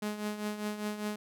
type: tone with tremolo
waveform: sawtooth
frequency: 210 Hz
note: G#3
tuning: 19 cents sharp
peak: -27 dBFS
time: 0.02-1.16 s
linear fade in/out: 5 ms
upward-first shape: triangle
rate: 5 Hz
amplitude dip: 70%
effects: none